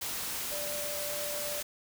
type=tone in noise; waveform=sine; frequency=587.3 Hz; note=D5; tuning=in tune; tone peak=-38 dBFS; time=0.51-1.61 s; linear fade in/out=10 ms; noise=white; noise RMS=-36 dBFS; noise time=0.01-1.63 s; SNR=-5 dB; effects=none